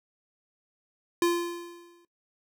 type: tone with exponential decay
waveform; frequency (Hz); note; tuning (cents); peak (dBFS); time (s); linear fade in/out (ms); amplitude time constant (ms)
square; 345.1; F4; -21; -20; 1.22-2.05; 2; 180
effects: noise-tail reverb RT60 0.1 s tail -17 dB re dry